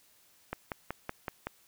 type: click train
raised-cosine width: 0.5 ms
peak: -19 dBFS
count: 6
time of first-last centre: 0.53-1.47 s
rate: 5.32 Hz
effects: white hiss -64 dBFS RMS until 1.67 s